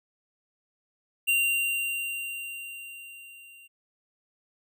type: tone with level ramp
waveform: square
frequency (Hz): 2771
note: F7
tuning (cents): -14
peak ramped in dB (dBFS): -21 to -50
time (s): 1.27-3.68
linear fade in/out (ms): 20
effects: none